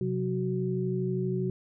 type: tone cluster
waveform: sine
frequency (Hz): 130.3 / 182.8 / 372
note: C3 / F#3 / F#4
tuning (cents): -7 / -21 / +9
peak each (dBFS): -31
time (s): 0.01-1.5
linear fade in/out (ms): 2
effects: none